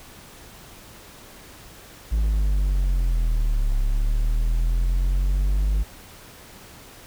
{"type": "linear two-way sweep", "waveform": "triangle", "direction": "down then up", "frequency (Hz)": [55, 34.22, 51.2], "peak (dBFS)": -16, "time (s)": [2.11, 5.84], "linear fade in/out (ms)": 20, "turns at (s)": 3.76, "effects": ["pink hiss -45 dBFS RMS until 7.06 s"]}